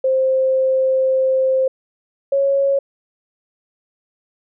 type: tone pair in turn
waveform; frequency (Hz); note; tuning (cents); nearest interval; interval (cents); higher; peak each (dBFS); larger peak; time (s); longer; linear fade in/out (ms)
sine; 525 / 552; C5 / C#5; +6 / -7; minor second; 87; second; -13; neither; 0.04-1.68 / 2.32-2.79; first; 5
effects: none